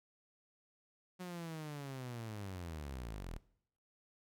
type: linear sweep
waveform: sawtooth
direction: down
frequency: 183.7 to 35.8 Hz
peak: -39 dBFS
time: 1.19-3.39 s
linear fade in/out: 20 ms
effects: noise-tail reverb RT60 0.7 s tail -20 dB re dry